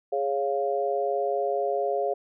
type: chord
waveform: sine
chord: Db major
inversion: second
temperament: equal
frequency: 415.3 / 554.4 / 698.5 Hz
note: Ab4 / Db5 / F5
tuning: 0 / 0 / 0 cents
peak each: -28 dBFS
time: 0.12-2.14 s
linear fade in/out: 10 ms
effects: none